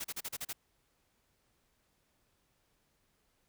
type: noise bursts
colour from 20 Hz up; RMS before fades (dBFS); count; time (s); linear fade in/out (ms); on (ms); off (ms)
white; -39; 7; 0-0.531; 10; 45; 36
effects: pink hiss -75 dBFS RMS until 3.48 s